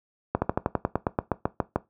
slowing click train, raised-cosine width 1 ms, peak -8 dBFS, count 14, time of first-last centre 0.35-1.76 s, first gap 70 ms, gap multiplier 1.07, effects noise-tail reverb RT60 0.2 s tail -18 dB re dry + high-pass 60 Hz 12 dB/octave

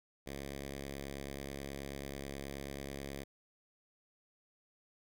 5% pulse tone with notch filter, 69.3 Hz, C#2, in tune, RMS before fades -44 dBFS, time 0.26-3.24 s, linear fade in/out 10 ms, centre 890 Hz, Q 1.5, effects none

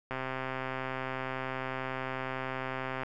click train, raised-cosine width 0.5 ms, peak -20 dBFS, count 384, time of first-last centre 0.11-3.034 s, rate 131 Hz, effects none

